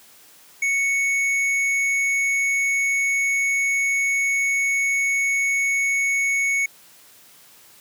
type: tone with hard clipping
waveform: sine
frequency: 2217 Hz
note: C#7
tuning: in tune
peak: -20 dBFS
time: 0.62-6.66 s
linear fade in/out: 5 ms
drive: 8 dB
effects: white hiss -50 dBFS RMS until 7.8 s + high-pass 100 Hz 12 dB/octave